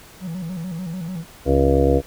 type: tone with vibrato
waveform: triangle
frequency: 174.61 Hz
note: F3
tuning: in tune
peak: -24 dBFS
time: 0.2-1.25 s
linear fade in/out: 50 ms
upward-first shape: square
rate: 6.8 Hz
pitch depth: 110 cents each way
type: harmonic tone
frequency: 68.9 Hz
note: C#2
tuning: 10 cents flat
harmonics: 1 / 2 / 4 / 5 / 6 / 7 / 8 / 9 / 10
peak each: -19 / -23 / -21 / -24 / -25 / -18 / -30 / -29 / -27 dBFS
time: 1.45-2.02 s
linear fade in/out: 50 ms
effects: pink hiss -45 dBFS RMS until 2.06 s